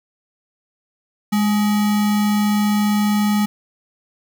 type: tone with sample-and-hold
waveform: sine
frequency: 207.7 Hz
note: G#3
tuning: in tune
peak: -14 dBFS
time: 1.32-3.46 s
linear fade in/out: 10 ms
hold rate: 1050 Hz
effects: none